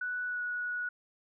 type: tone with pitch glide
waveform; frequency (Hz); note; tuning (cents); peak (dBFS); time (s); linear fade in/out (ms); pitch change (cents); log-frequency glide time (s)
sine; 1480 to 1463.8; F#6 to F#6; 0 to -19; -32; 0.01-0.89; 5; -19; 0.26-0.41
effects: none